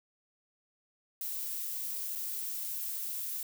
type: noise with dropouts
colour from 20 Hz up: violet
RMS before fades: -37 dBFS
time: 1.21-3.43 s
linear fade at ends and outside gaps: 1 ms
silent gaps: 2.153-2.157 s
effects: none